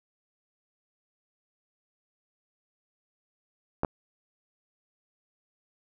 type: clicks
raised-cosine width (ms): 1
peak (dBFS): -13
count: 2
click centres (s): 3.834 / 3.848
effects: none